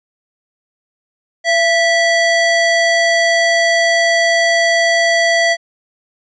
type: ring-modulated tone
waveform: square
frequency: 1318.5 Hz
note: E6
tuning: in tune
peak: -8 dBFS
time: 1.44-5.57 s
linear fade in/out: 50 ms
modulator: 643 Hz
effects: resampled to 16000 Hz